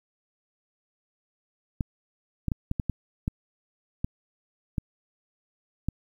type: clicks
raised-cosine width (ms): 5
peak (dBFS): -14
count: 10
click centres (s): 1.808 / 2.483 / 2.518 / 2.714 / 2.798 / 2.897 / 3.279 / 4.045 / 4.782 / 5.886
effects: 9-bit